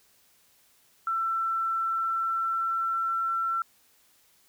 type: tone with pitch glide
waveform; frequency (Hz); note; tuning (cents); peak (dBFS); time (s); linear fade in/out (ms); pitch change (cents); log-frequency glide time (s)
sine; 1340 to 1347.8; E6 to E6; +28 to +38; -25; 1.07-3.62; 2; +10; 1.74-3.24
effects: white hiss -63 dBFS RMS until 4.48 s